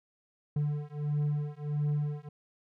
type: beating tone pair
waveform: triangle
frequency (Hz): 146.9 / 148.4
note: D3 / D3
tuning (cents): +1 / +18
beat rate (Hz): 1.5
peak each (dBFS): -30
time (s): 0.56-2.29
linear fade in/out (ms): 5
effects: none